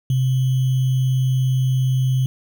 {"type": "tone with sample-and-hold", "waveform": "sine", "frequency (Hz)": 129.8, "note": "C3", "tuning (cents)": -13, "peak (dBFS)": -15, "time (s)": [0.1, 2.26], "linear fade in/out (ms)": 2, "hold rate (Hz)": 3150, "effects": []}